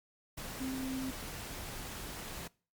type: tone in noise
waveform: sine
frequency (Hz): 262.6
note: C4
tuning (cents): +6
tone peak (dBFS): -35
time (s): 0.6-1.11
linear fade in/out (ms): 10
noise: pink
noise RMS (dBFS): -43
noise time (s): 0.37-2.48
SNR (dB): +5
effects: noise-tail reverb RT60 0.4 s tail -24 dB re dry + MP3 96 kbps